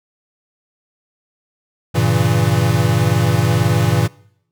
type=chord; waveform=square; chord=G diminished seventh; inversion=none; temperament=equal; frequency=98 / 116.54 / 138.59 / 164.81 Hz; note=G2 / Bb2 / Db3 / Fb3; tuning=0 / 0 / 0 / 0 cents; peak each=-20 / -17 / -21 / -20 dBFS; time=1.94-4.08 s; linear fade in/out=20 ms; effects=noise-tail reverb RT60 0.7 s tail -23 dB re dry